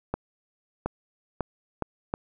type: accelerating click train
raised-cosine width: 1 ms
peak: -13 dBFS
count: 5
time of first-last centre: 0.14-2.139 s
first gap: 720 ms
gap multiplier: 0.76
effects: none